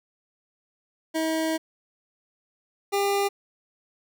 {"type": "tone pair in turn", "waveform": "25% pulse", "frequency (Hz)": [320, 400.3], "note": ["D#4", "G4"], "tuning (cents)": [49, 36], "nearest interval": "major third", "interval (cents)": 387, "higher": "second", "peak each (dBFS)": [-20, -18], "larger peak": "second", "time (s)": [[1.14, 1.58], [2.92, 3.29]], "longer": "first", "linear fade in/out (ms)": 20, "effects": []}